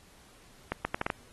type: accelerating click train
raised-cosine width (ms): 0.5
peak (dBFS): -14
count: 6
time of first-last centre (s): 0.72-1.102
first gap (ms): 130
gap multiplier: 0.73
effects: pink hiss -58 dBFS RMS until 1.32 s + AAC 32 kbps